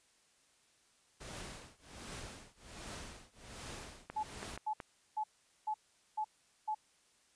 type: noise with tremolo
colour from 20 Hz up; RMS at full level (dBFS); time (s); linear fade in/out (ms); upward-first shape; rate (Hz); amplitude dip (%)
pink; -45; 1.2-4.57; 10; triangle; 1.3; 100
type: clicks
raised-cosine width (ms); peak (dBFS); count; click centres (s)
0.5; -28; 4; 4.1 / 4.429 / 4.576 / 4.802
type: tone bursts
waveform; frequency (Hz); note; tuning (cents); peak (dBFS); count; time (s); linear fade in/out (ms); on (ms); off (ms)
sine; 859; A5; -42; -33; 6; 4.16-6.748; 10; 73; 430
effects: white hiss -70 dBFS RMS until 7.35 s + resampled to 22050 Hz